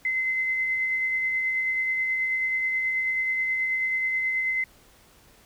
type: tone with tremolo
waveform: sine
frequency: 2056 Hz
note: C7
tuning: 31 cents flat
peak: -22 dBFS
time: 0.05-4.64 s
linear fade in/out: 2 ms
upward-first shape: sine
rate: 9.3 Hz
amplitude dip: 25%
effects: pink hiss -56 dBFS RMS until 5.45 s